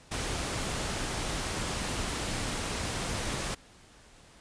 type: noise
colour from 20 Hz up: pink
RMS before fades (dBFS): -33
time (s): 0.11-3.55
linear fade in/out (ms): 10
effects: pink hiss -56 dBFS RMS until 4.4 s + resampled to 22050 Hz